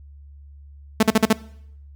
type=tone bursts; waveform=sawtooth; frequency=220.2 Hz; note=A3; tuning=2 cents sharp; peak=-8 dBFS; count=5; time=1-1.33 s; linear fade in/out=5 ms; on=30 ms; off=45 ms; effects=noise-tail reverb RT60 0.7 s tail -20 dB re dry + added 71 Hz sine -41 dBFS peak until 1.95 s